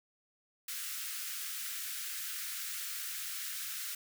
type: high-pass noise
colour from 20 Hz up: white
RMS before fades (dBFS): -40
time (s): 0.68-3.95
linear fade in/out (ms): 5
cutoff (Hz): 1300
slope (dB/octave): 48
effects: none